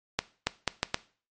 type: accelerating click train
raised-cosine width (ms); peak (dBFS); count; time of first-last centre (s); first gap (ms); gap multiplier
0.2; -7; 5; 0.19-0.944; 280; 0.74
effects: noise-tail reverb RT60 0.4 s tail -18 dB re dry + MP3 48 kbps